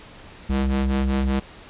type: ring-modulated tone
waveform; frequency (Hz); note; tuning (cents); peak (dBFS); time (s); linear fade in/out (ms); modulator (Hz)
square; 67.3; C2; +49; -17; 0.49-1.4; 10; 132
effects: pink hiss -44 dBFS RMS until 1.69 s + resampled to 8000 Hz